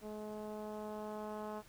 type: tone with low-pass filter sweep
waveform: 10% pulse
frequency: 212.6 Hz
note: G#3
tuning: 41 cents sharp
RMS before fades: -44 dBFS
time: 0.01-1.63 s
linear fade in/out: 50 ms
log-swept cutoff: 540 to 1100 Hz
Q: 0.95
effects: pink hiss -62 dBFS RMS until 1.68 s